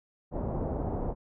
pink low-pass noise, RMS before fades -32 dBFS, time 0.31-1.15 s, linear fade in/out 50 ms, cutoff 800 Hz, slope 24 dB/octave, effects none

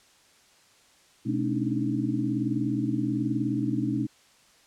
sine tone cluster, 125.3 / 214.8 / 272 / 293.3 / 312.2 Hz, B2 / A3 / C#4 / D4 / D#4, +25 / -41 / -33 / -2 / +6 cents, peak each -31 dBFS, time 1.25-4.07 s, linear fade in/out 20 ms, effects white hiss -59 dBFS RMS until 4.66 s + low-pass 8000 Hz 12 dB/octave

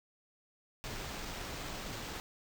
pink noise with sample-and-hold, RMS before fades -42 dBFS, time 0.84-2.2 s, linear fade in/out 0 ms, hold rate 11025 Hz, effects none

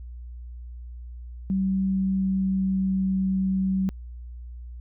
sine tone with pitch glide, 191.4 to 190.19 Hz, G3 to F#3, -41 to +48 cents, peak -21 dBFS, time 1.5-3.89 s, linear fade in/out 0 ms, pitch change -11 cents, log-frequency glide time 1.96-3.19 s, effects added 60 Hz sine -36 dBFS peak until 4.8 s

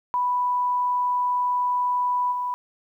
sine tone with level steps, 987.8 Hz, B5, in tune, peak -20 / -24 dBFS, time 0.14-2.54 s, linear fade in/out 0 ms, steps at 2.31 s, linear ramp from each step 20 ms, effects 10-bit

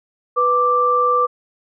sine tone pair together, 493.9 / 1175.8 Hz, B4 / D6, 0 / +2 cents, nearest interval octave + minor third, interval 1502 cents, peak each -19 / -14 dBFS, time 0.36-1.27 s, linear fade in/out 20 ms, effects none

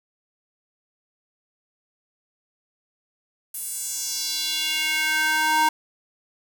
square tone with high-pass filter sweep, 311.1 Hz, D#4, in tune, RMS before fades -24 dBFS, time 3.54-5.69 s, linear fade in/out 5 ms, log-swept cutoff 11000 to 890 Hz, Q 2.3, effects 7-bit

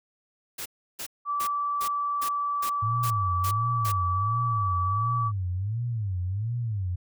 white noise bursts, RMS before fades -35 dBFS, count 9, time 0.58-3.922 s, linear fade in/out 10 ms, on 78 ms, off 330 ms
sine tone with pitch glide, 1159 to 1149 Hz, D6 to D6, -23 to -38 cents, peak -25 dBFS, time 1.25-5.32 s, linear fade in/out 50 ms, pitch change -15 cents, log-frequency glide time 1.44-5.17 s
sine tone with vibrato, 103.83 Hz, G#2, in tune, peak -26 dBFS, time 2.82-6.96 s, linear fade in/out 10 ms, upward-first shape sine, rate 1.4 Hz, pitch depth 260 cents each way
effects none

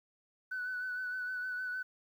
sine tone with vibrato, 1495 Hz, F#6, 17 cents sharp, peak -34 dBFS, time 0.51-1.83 s, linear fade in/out 10 ms, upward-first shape sine, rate 6.5 Hz, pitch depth 28 cents each way, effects tanh soft clip ceiling -31 dBFS + 11-bit

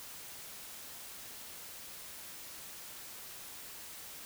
silence, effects white hiss -48 dBFS RMS until 4.25 s

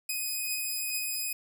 5% pulse beating tone pair, 2504 / 2506.3 Hz, D#7 / D#7, +10 / +12 cents, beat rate 2.3 Hz, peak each -30 / -22 dBFS, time 0.09-1.33 s, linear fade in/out 5 ms, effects none

